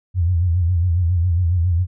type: tone with vibrato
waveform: sine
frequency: 87.31 Hz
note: F2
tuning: in tune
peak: -14 dBFS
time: 0.14-1.87 s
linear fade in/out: 50 ms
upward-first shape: sine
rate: 7.3 Hz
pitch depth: 100 cents each way
effects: none